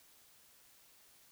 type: silence
effects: white hiss -64 dBFS RMS until 1.31 s